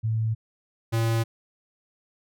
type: tone pair in turn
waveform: sine / square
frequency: 111.2 / 114 Hz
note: A2 / A#2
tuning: +19 / -38 cents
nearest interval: unison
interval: 43 cents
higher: second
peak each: -22 dBFS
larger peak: neither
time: 0.03-0.35 / 0.92-1.24 s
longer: neither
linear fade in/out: 20 ms
effects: none